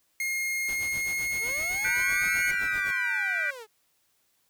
45% pulse tone with pitch glide, 2140 to 2179 Hz, C7 to C#7, +38 to -30 cents, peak -27 dBFS, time 0.2-2.51 s, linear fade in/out 2 ms, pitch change +32 cents, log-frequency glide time 0.64-2.17 s
pink noise with tremolo, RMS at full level -42 dBFS, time 0.68-2.91 s, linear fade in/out 2 ms, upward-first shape sine, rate 7.8 Hz, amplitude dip 80%
sawtooth linear two-way sweep, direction up then down, 413 to 1480 to 413 Hz, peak -36 dBFS, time 1.39-3.67 s, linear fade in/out 50 ms, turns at 2.48 s
sine chord, G major seventh, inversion third, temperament just, 1470 / 1568 / 1960 / 2352 Hz, F#6 / G6 / B6 / D7, -12 / 0 / -14 / +2 cents, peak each -31 dBFS, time 1.84-3.51 s, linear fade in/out 10 ms
effects white hiss -70 dBFS RMS until 4.49 s

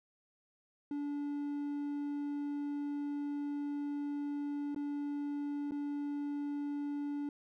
triangle tone with dropouts, 288.7 Hz, D4, 30 cents flat, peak -33 dBFS, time 0.91-7.29 s, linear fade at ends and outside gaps 2 ms, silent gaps 4.747-4.761 / 5.71-5.719 s, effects none

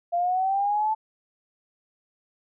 sine linear sweep, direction up, 685 to 880 Hz, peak -21 dBFS, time 0.12-0.95 s, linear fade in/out 20 ms, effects none

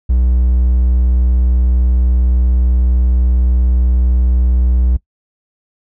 triangle tone, 61.74 Hz, B1, in tune, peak -7 dBFS, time 0.09-4.97 s, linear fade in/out 10 ms, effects noise-tail reverb RT60 0.1 s tail -21 dB re dry

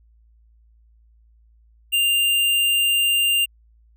square tone, 2794 Hz, F7, in tune, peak -17 dBFS, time 1.92-3.46 s, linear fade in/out 20 ms, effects added 56 Hz sine -52 dBFS peak until 3.96 s

